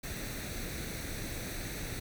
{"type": "noise with comb filter", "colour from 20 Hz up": "pink", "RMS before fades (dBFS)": -39, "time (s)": [0.03, 2], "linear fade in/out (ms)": 10, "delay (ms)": 0.49, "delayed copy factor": 0.6, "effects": []}